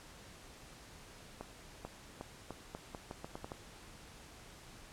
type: accelerating click train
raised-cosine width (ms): 1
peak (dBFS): -28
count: 11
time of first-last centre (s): 1.41-3.518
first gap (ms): 440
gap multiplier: 0.82
effects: pink hiss -55 dBFS RMS until 4.92 s + low-pass 10000 Hz 12 dB/octave